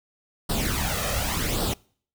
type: noise with flanger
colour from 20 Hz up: pink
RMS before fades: -26 dBFS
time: 0.49-1.74 s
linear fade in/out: 10 ms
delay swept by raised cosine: 0.22 to 1.62 ms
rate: 0.88 Hz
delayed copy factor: +0.65
effects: noise-tail reverb RT60 0.5 s tail -25 dB re dry